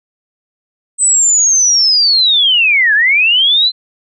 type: linear two-way sweep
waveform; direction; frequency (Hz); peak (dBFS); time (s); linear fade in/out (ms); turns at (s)
sine; down then up; 8190 to 1629 to 4126; -7; 0.98-3.72; 50; 2.94
effects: none